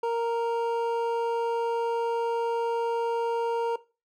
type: tone pair together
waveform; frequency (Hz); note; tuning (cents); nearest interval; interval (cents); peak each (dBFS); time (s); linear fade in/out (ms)
triangle; 465 / 930; A#4 / A#5; -4 / -4; octave; 1200; -24 / -28; 0.03-3.76; 5
effects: noise-tail reverb RT60 0.3 s tail -18 dB re dry